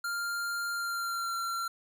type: tone with pitch glide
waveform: square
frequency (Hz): 1396.9 to 1367.4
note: F6 to F6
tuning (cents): 0 to -37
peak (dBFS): -32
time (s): 0.04-1.68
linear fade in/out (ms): 5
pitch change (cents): -37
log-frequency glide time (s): 0.71-1.35
effects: none